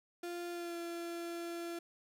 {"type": "tone with pitch glide", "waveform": "35% pulse", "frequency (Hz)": [347.7, 340.7], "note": ["F4", "F4"], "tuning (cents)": [-8, -43], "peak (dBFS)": -38, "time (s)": [0.23, 1.79], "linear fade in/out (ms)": 5, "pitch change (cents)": -35, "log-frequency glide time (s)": [0.52, 0.77], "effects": []}